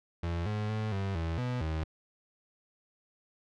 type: tone with pitch steps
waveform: 35% pulse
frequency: 84.9 / 106 / 108.4 / 97.6 / 82.2 / 124.3 / 79.1 Hz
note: F2 / G#2 / A2 / G2 / E2 / B2 / D#2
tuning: -48 / +36 / -25 / -7 / -4 / +12 / +29 cents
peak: -29 dBFS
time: 0.23-1.84 s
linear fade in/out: 5 ms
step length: 230 ms
effects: low-pass 4000 Hz 12 dB/octave

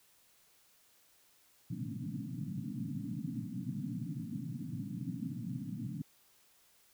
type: band-pass noise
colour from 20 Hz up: pink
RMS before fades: -40 dBFS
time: 1.7-6.02 s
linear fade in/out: 5 ms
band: 110 to 290 Hz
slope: 96 dB/octave
effects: white hiss -67 dBFS RMS until 6.93 s

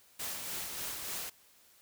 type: noise with tremolo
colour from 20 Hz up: white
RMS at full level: -38 dBFS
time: 0.19-1.3 s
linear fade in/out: 10 ms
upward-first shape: sine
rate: 3.4 Hz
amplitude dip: 35%
effects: white hiss -63 dBFS RMS until 1.81 s

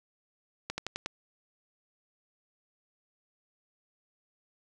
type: slowing click train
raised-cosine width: 0.2 ms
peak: -16 dBFS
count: 5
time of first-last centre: 0.7-1.06 s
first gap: 80 ms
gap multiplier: 1.08
effects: none

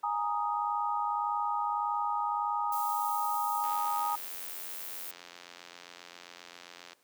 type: chord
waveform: sine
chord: Ab suspended second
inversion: none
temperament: equal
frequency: 830.6 / 932.3 / 1244.5 Hz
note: Ab5 / Bb5 / Eb6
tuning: 0 / 0 / 0 cents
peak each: -33 dBFS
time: 0.03-4.16 s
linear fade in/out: 10 ms
type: noise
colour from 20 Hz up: violet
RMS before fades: -41 dBFS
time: 2.72-5.11 s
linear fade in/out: 2 ms
type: click train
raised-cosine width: 0.2 ms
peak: -29 dBFS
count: 289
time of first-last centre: 3.64-6.931 s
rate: 87.5 Hz
effects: pink hiss -68 dBFS RMS until 7.03 s + high-pass 300 Hz 12 dB/octave

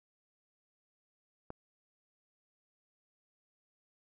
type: click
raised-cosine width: 1 ms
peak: -28 dBFS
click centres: 1.504 s
effects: none

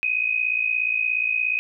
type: tone pair together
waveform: sine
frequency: 2487 / 2544 Hz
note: D#7 / D#7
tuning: -1 / +38 cents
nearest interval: unison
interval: 39 cents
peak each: -23 dBFS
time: 0.03-1.59 s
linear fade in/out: 0 ms
effects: none

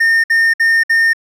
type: tone bursts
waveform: triangle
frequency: 1823 Hz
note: A#6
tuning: 39 cents flat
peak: -7 dBFS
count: 4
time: 0-1.134 s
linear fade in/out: 10 ms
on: 240 ms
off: 58 ms
effects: none

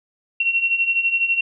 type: beating tone pair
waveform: sine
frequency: 2721 / 2733 Hz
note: F7 / F7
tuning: -46 / -38 cents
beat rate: 12 Hz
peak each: -23 / -18 dBFS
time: 0.4-1.41 s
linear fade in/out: 5 ms
effects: none

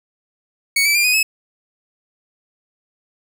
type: tone with pitch steps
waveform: sawtooth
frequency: 2228 / 2312 / 2399 / 2489 / 2583 Hz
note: C#7 / D7 / D7 / D#7 / E7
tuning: +8 / -28 / +36 / 0 / -36 cents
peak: -10 dBFS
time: 0.76-1.23 s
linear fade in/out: 5 ms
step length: 94 ms
effects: none

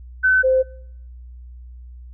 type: tone pair in turn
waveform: sine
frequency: 1518 / 520.5 Hz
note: F#6 / C5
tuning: +44 / -9 cents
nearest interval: octave + perfect fifth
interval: 1853 cents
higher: first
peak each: -12 / -13 dBFS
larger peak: first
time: 0.23-0.43 / 0.43-0.63 s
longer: neither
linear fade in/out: 20 ms
effects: noise-tail reverb RT60 0.8 s tail -26 dB re dry + added 61 Hz sine -36 dBFS peak until 2.13 s

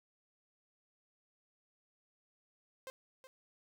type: tone with echo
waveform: sawtooth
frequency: 523.3 Hz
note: C5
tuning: in tune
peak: -40 dBFS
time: 2.87-2.9 s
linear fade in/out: 0 ms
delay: 370 ms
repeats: 1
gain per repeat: -11 dB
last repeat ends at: 3.27 s
effects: none

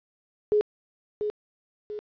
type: tone with echo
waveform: sine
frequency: 420 Hz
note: G#4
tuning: 19 cents sharp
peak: -18 dBFS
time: 0.52-0.61 s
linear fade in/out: 0 ms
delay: 690 ms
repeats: 2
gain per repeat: -7 dB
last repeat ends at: 1.99 s
effects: resampled to 11025 Hz + 10-bit

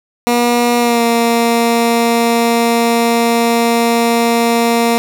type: tone with pitch glide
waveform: 15% pulse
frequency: 239.9 to 233.3 Hz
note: A#3 to A#3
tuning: +50 to +2 cents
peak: -4 dBFS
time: 0.27-4.98 s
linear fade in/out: 0 ms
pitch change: -48 cents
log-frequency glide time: 0.79-1.02 s
effects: none

